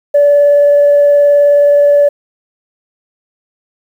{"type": "tone with vibrato", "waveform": "sine", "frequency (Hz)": 577, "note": "D5", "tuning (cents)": -31, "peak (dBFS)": -3, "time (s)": [0.14, 2.09], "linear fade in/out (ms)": 10, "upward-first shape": "sine", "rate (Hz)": 19, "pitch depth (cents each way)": 8, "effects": ["tanh soft clip ceiling -1 dBFS", "7-bit"]}